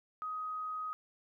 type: tone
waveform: sine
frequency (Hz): 1256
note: D#6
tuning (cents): +16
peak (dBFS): -36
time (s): 0.22-0.93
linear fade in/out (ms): 0
effects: 13-bit

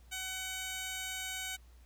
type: tone with band-pass filter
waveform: 15% pulse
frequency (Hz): 752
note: F#5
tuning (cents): +28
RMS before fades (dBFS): -40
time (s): 0.11-1.57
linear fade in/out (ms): 20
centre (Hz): 6700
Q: 0.57
effects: added 60 Hz sine -55 dBFS peak until 1.85 s + pink hiss -68 dBFS RMS until 1.85 s

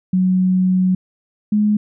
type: tone pair in turn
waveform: sine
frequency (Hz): 185 / 210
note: F#3 / G#3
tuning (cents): 0 / +19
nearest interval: major second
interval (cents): 219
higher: second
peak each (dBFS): -12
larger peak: neither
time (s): 0.13-0.95 / 1.52-1.77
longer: first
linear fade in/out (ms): 5
effects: none

